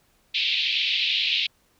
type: band-pass noise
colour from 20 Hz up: white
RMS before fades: -24 dBFS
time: 0.34-1.47 s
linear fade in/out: 10 ms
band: 2400 to 4000 Hz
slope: 48 dB/octave
effects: pink hiss -64 dBFS RMS until 1.79 s